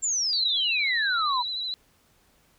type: exponential sweep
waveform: sine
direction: down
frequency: 7459 to 941 Hz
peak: -23 dBFS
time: 0.02-1.43 s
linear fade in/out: 20 ms
type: tone with vibrato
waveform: sine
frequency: 3961 Hz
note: B7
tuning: 4 cents sharp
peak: -28 dBFS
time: 0.33-1.74 s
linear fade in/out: 0 ms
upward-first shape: triangle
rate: 13 Hz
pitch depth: 50 cents each way
effects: pink hiss -63 dBFS RMS until 2.58 s